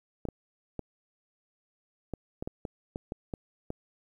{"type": "clicks", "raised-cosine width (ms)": 2, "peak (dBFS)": -21, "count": 11, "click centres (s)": [0.253, 0.287, 0.793, 2.137, 2.425, 2.475, 2.652, 2.959, 3.121, 3.338, 3.704], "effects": ["10-bit"]}